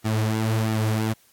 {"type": "tone with flanger", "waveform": "sawtooth", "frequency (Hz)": 110, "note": "A2", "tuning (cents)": 0, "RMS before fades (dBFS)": -23, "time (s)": [0.04, 1.14], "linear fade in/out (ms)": 20, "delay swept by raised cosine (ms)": [1.9, 7.5], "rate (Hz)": 1.5, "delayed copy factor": -0.65, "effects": ["white hiss -59 dBFS RMS until 1.32 s", "AAC 64 kbps"]}